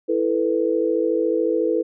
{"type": "chord", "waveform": "sine", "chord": "E suspended fourth", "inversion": "none", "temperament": "equal", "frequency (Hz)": [329.6, 440, 493.9], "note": ["E4", "A4", "B4"], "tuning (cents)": [0, 0, 0], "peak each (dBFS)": -22, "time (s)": [0.08, 1.83], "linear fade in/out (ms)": 20, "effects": []}